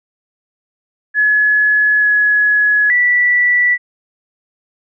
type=tone with pitch steps; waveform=sine; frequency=1699 / 1688 / 1961 Hz; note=G#6 / G#6 / B6; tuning=+39 / +28 / -13 cents; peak=-9 dBFS; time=1.14-3.78 s; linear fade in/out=50 ms; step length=880 ms; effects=none